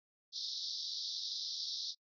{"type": "band-pass noise", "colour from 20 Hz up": "pink", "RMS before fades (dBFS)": -41, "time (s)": [0.32, 1.95], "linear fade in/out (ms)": 50, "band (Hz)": [3600, 5600], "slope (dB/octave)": 96, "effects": ["noise-tail reverb RT60 0.1 s tail -26 dB re dry"]}